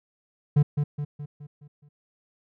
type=tone with echo; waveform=triangle; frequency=146.3 Hz; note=D3; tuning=6 cents flat; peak=-13 dBFS; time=0.56-0.63 s; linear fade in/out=10 ms; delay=210 ms; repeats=6; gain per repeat=-6 dB; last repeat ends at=1.89 s; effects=none